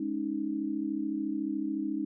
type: chord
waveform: sine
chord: Ab suspended fourth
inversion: none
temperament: equal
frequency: 207.7 / 277.2 / 311.1 Hz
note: Ab3 / Db4 / Eb4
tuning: 0 / 0 / 0 cents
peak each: -37 / -34 / -32 dBFS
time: 0-2.05 s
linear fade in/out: 5 ms
effects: none